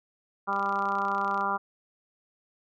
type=harmonic tone; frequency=198.3 Hz; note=G3; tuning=20 cents sharp; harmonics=1 / 2 / 3 / 4 / 5 / 6 / 7; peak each=-39 / -39 / -40 / -32 / -31 / -30 / -33 dBFS; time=0.47-1.58 s; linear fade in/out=20 ms
type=click train; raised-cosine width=0.2 ms; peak=-30 dBFS; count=28; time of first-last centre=0.53-1.409 s; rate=30.7 Hz
effects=none